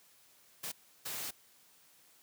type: noise bursts at uneven times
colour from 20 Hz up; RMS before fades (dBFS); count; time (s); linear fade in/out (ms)
white; -40; 2; 0.63-0.72 / 1.05-1.31; 10
effects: white hiss -64 dBFS RMS until 2.22 s + high-pass 100 Hz 12 dB/octave